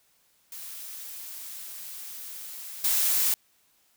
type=noise with level steps; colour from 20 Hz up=blue; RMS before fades=-40 / -24 dBFS; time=0.52-3.34 s; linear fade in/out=2 ms; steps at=2.84 s; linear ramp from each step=5 ms; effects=white hiss -66 dBFS RMS until 3.96 s